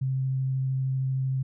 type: tone with vibrato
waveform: sine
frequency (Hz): 132.2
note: C3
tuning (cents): +18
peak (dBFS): -24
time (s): 0.01-1.43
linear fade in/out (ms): 10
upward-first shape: triangle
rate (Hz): 13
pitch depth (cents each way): 10
effects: none